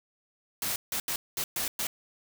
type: noise bursts at uneven times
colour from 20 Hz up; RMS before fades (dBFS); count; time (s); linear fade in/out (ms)
white; -31; 6; 0.62-0.76 / 0.92-1 / 1.08-1.16 / 1.37-1.44 / 1.56-1.68 / 1.79-1.87; 2
effects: none